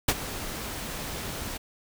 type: noise with ADSR envelope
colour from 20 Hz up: pink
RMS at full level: -20 dBFS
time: 0.08-1.58 s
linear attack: 7 ms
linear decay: 46 ms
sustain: -15 dB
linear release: 16 ms
effects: none